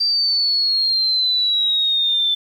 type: exponential sweep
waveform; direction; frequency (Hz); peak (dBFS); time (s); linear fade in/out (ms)
sine; down; 4699 to 3520; -15; 0-2.35; 10
effects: 8-bit